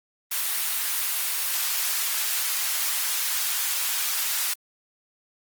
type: high-pass noise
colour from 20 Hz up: white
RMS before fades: -26 dBFS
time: 0.31-4.54 s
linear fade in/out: 10 ms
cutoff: 1100 Hz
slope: 12 dB/octave
effects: Opus 24 kbps